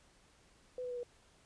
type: tone with pitch steps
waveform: sine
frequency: 502 / 495.9 / 490 / 484.1 Hz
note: B4 / B4 / B4 / B4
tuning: +28 / +7 / -14 / -35 cents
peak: -38 dBFS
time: 0.78-1.032 s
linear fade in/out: 2 ms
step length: 63 ms
effects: pink hiss -66 dBFS RMS until 1.45 s + resampled to 22050 Hz